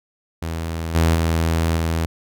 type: tone with level steps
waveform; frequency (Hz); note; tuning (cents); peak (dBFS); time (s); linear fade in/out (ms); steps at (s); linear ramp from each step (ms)
sawtooth; 82; E2; -9; -20 / -10 / -13 / -15; 0.42-2.06; 5; 0.94 / 1.14 / 1.76; 20
effects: none